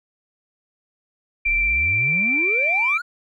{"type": "tone with vibrato", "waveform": "sine", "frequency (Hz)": 2349, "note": "D7", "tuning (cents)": 0, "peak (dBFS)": -17, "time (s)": [1.45, 2.98], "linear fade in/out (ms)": 10, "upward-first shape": "square", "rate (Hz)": 16, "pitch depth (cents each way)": 9}
{"type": "exponential sweep", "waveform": "triangle", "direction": "up", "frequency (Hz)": [30.87, 1480], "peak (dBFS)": -24, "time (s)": [1.46, 3.02], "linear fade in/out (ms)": 10}
{"effects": []}